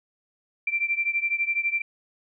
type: beating tone pair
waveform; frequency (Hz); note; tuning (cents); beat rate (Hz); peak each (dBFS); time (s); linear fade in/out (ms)
sine; 2349 / 2361; D7 / D7; 0 / +9; 12; -25 / -27; 0.67-1.82; 5
effects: none